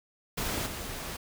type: noise with level steps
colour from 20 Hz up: pink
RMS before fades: -32 / -38 dBFS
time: 0.37-1.17 s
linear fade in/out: 10 ms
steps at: 0.66 s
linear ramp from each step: 5 ms
effects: none